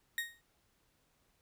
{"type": "tone with exponential decay", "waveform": "35% pulse", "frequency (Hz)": 1864.7, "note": "A#6", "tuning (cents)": 0, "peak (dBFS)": -29, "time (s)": [0.18, 0.41], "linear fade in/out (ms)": 1, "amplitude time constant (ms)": 48, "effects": ["pink hiss -74 dBFS RMS until 1.41 s"]}